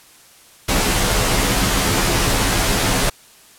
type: noise with comb filter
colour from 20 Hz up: pink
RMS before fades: -17 dBFS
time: 0.68-3.1 s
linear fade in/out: 10 ms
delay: 13 ms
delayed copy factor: -0.95
effects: white hiss -47 dBFS RMS until 3.58 s + low-pass 12000 Hz 12 dB/octave